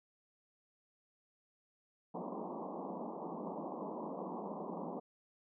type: band-pass noise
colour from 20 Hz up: pink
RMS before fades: -43 dBFS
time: 2.14-5 s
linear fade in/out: 10 ms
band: 170 to 1100 Hz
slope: 96 dB/octave
effects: none